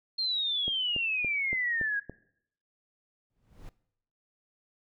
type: exponential sweep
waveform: sine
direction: down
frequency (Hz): 4246 to 1623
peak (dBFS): -27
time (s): 0.18-2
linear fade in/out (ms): 10
type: click train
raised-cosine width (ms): 2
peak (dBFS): -25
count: 6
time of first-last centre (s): 0.68-2.096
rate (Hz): 3.53
type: noise with exponential growth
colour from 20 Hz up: brown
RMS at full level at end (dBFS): -42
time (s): 3.3-3.69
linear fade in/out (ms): 0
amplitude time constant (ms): 84
effects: noise-tail reverb RT60 0.7 s tail -20 dB re dry